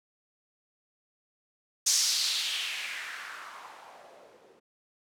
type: noise with low-pass filter sweep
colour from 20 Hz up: violet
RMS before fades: -33 dBFS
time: 1.86-4.6 s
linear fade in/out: 10 ms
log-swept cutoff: 6400 to 380 Hz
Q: 2.6
effects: none